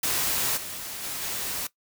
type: noise with level steps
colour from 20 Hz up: white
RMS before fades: -26 / -36 / -33 / -31 dBFS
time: 0.03-1.67 s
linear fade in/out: 5 ms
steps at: 0.56 / 1.02 / 1.21 s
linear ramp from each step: 20 ms
effects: noise-tail reverb RT60 0.1 s tail -18 dB re dry